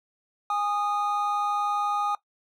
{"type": "tone pair together", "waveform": "triangle", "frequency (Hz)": [822, 1236], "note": ["G#5", "D#6"], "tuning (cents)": [-18, -12], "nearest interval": "perfect fifth", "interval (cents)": 706, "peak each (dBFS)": -25, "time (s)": [0.5, 2.15], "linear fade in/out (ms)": 2, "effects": ["noise-tail reverb RT60 0.1 s tail -18 dB re dry"]}